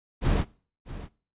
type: noise with echo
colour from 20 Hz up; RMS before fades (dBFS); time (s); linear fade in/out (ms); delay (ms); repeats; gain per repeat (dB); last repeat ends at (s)
brown; -23; 0.21-0.45; 50; 640; 1; -15; 1.09
effects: noise-tail reverb RT60 0.4 s tail -21 dB re dry + resampled to 8000 Hz